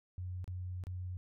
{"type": "tone with dropouts", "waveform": "sine", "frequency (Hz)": 90.9, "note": "F#2", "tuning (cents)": -30, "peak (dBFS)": -38, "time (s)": [0.18, 1.17], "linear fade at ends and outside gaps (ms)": 0, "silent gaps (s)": [[0.443, 0.478], [0.838, 0.869]], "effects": []}